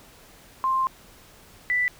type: tone pair in turn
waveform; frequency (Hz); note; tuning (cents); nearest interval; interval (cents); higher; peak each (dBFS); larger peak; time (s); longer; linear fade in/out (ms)
sine; 1052 / 1979.6; C6 / B6; +9 / +4; major seventh; 1095; second; -20; neither; 0.64-0.87 / 1.7-1.88; first; 0
effects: pink hiss -51 dBFS RMS until 1.99 s